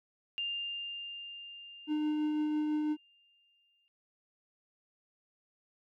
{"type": "tone with exponential decay", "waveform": "sine", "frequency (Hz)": 2800, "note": "F7", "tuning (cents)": 4, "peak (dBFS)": -32, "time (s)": [0.38, 3.88], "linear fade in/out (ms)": 0, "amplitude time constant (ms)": 760}
{"type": "tone with tremolo", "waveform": "triangle", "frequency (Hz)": 303.1, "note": "D#4", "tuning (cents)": -45, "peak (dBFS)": -26, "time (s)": [1.87, 2.97], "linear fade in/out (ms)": 50, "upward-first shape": "triangle", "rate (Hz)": 6, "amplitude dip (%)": 25}
{"effects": []}